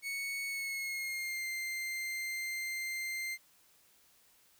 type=tone with pitch glide; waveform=40% pulse; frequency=2217 to 2093 Hz; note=C#7 to C7; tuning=0 to 0 cents; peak=-35 dBFS; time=0.02-3.38 s; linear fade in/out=50 ms; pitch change=-100 cents; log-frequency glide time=0.47-1.47 s; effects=white hiss -66 dBFS RMS until 4.59 s